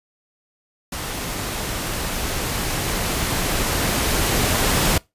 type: noise with level ramp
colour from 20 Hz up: pink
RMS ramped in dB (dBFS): -28 to -18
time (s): 0.92-4.98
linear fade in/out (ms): 5
effects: noise-tail reverb RT60 0.2 s tail -23 dB re dry + resampled to 32000 Hz